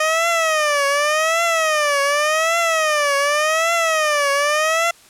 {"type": "tone with vibrato", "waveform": "15% pulse", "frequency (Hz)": 616, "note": "D#5", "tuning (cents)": -17, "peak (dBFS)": -9, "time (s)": [0, 4.91], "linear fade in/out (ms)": 5, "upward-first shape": "triangle", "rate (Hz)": 0.87, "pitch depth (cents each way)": 180, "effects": ["white hiss -48 dBFS RMS until 5.09 s", "low-pass 10000 Hz 12 dB/octave"]}